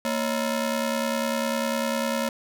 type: ring-modulated tone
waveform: sawtooth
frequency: 392 Hz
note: G4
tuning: in tune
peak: -17 dBFS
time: 0.05-2.29 s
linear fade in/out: 2 ms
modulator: 161 Hz
effects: none